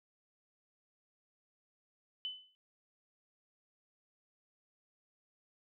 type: tone with exponential decay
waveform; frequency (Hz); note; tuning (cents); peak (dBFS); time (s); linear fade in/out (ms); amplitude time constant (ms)
sine; 3017; F#7; +33; -34; 2.25-2.55; 0; 65
effects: none